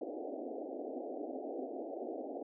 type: band-pass noise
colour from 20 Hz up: pink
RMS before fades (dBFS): -42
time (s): 0.01-2.43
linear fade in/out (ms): 5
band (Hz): 250 to 760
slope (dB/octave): 96
effects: none